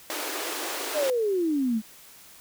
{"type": "high-pass noise", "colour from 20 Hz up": "pink", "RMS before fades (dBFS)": -32, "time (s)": [0.1, 1.1], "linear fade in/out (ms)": 0, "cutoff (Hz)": 280, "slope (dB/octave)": 96}
{"type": "exponential sweep", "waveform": "sine", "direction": "down", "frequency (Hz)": [635, 209.2], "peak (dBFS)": -22, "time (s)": [0.93, 1.82], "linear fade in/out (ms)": 50}
{"effects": ["white hiss -50 dBFS RMS until 2.4 s"]}